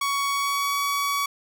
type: tone with pitch glide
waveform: sawtooth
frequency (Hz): 1120 to 1131.1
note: C#6 to C#6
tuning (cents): +18 to +35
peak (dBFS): -19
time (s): 0.01-1.26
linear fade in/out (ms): 5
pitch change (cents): +17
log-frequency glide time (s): 0.3-0.78
effects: none